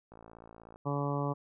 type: click train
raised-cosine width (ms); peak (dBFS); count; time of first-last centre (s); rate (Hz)
1; -37; 37; 0.12-0.759; 56.3
type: harmonic tone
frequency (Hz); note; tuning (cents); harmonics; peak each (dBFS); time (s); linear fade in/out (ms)
142.6; C#3; +49; 1 / 2 / 3 / 4 / 5 / 6 / 7 / 8; -33 / -37 / -39 / -39 / -43 / -42 / -41 / -41; 0.85-1.34; 20
effects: none

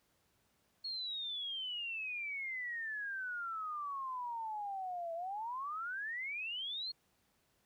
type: exponential two-way sweep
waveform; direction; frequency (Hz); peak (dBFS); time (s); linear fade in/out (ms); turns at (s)
sine; down then up; 4331 to 657 to 4331; -38; 0.84-6.92; 10; 5.14
effects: pink hiss -75 dBFS RMS until 7.65 s + high-pass 60 Hz 12 dB/octave

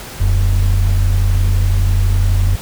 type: tone pair together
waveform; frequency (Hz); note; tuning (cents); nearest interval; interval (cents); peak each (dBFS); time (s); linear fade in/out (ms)
sine; 40.57 / 92.5; E1 / F#2; -27 / 0; octave + major second; 1427; -11; 0.2-2.56; 10
effects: tanh soft clip ceiling -6 dBFS + pink hiss -31 dBFS RMS until 2.61 s

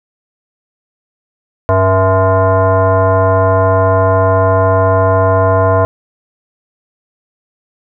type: tone with frequency modulation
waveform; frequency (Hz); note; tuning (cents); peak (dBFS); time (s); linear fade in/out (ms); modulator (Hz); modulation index
sine; 280; C#4; +18; -7; 1.69-5.85; 0; 378; 2.1
effects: none

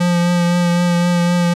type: tone with vibrato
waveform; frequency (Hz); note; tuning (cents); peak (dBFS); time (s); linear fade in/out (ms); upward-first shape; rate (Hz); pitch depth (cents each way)
square; 174.61; F3; 0; -13; 0-1.54; 10; triangle; 3.9; 21
effects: low-pass 9000 Hz 12 dB/octave

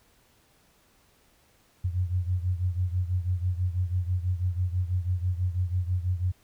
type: beating tone pair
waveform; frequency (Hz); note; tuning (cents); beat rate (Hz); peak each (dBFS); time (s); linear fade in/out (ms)
sine; 89 / 95.1; F2 / F#2; +33 / +48; 6.1; -26 / -30; 1.84-6.32; 10
effects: pink hiss -63 dBFS RMS until 6.43 s

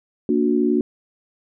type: chord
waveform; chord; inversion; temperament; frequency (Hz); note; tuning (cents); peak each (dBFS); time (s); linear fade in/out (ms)
sine; Bb augmented; none; just; 233.1 / 291.4 / 364.2; Bb3 / D4 / F#4; 0 / -13 / -27; -20; 0.29-0.81; 2
effects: none

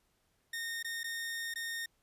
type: tone with dropouts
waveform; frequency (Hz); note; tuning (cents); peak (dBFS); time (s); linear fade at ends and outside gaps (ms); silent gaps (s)
sawtooth; 1839; A#6; -24; -33; 0.53-1.86; 5; 0.828-0.845 / 1.033-1.041 / 1.54-1.557
effects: pink hiss -75 dBFS RMS until 2.02 s + resampled to 32000 Hz

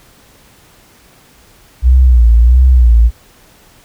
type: tone with vibrato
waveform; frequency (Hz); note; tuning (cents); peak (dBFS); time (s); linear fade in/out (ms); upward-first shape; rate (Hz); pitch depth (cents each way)
sine; 60.5; B1; -35; -3; 1.82-3.11; 50; sine; 1.5; 110
effects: pink hiss -45 dBFS RMS until 3.84 s

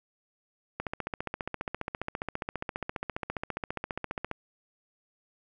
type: click train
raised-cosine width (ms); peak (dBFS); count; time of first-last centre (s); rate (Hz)
0.5; -17; 53; 0.8-4.314; 14.8
effects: none

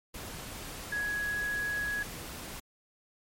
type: tone in noise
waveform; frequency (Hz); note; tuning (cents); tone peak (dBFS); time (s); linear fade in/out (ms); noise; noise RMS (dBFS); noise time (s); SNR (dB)
sine; 1670; G#6; +9; -30; 0.92-2.03; 5; pink; -42; 0.14-2.6; +9
effects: MP3 64 kbps

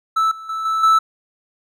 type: tone with level steps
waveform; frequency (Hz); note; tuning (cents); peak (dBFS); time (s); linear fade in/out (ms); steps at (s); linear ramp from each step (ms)
triangle; 1314; E6; -6; -12 / -30 / -20 / -15 / -8; 0.16-0.99; 10; 0.31 / 0.49 / 0.65 / 0.83; 5
effects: none

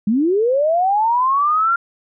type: linear sweep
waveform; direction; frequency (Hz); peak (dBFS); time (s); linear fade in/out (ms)
sine; up; 196 to 1396.9; -13; 0.07-1.76; 5
effects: none

